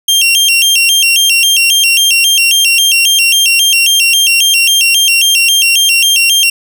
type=tone with vibrato; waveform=sawtooth; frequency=2960 Hz; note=F#7; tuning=in tune; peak=-3 dBFS; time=0.08-6.5 s; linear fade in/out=5 ms; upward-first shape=square; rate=3.7 Hz; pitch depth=130 cents each way; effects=none